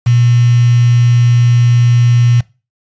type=tone with quantisation; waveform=sine; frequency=120.3 Hz; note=B2; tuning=45 cents flat; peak=-6 dBFS; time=0.06-2.41 s; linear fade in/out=10 ms; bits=4; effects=noise-tail reverb RT60 0.3 s tail -21 dB re dry + resampled to 16000 Hz